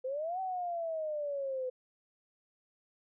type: exponential two-way sweep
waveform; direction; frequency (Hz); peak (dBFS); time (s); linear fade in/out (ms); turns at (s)
sine; up then down; 503 to 766 to 503; -33; 0.04-1.7; 10; 0.4
effects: none